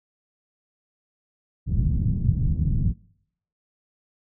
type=low-pass noise; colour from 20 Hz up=white; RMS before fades=-22 dBFS; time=1.66-2.94 s; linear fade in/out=50 ms; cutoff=150 Hz; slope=24 dB/octave; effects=noise-tail reverb RT60 0.7 s tail -24 dB re dry